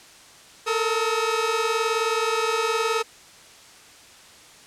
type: tone cluster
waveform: sawtooth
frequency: 441.4 / 460.5 / 1280 Hz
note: A4 / A#4 / D#6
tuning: +5 / -21 / +49 cents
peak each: -22 dBFS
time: 0.66-3.03 s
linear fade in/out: 20 ms
effects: white hiss -48 dBFS RMS until 4.66 s + low-pass 8000 Hz 12 dB/octave